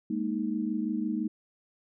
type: chord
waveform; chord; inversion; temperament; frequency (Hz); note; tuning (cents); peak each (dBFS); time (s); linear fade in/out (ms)
sine; Ab suspended second; none; just; 207.7 / 233.6 / 311.5; Ab3 / Bb3 / Eb4; 0 / +4 / +2; -32; 0.1-1.28; 5
effects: none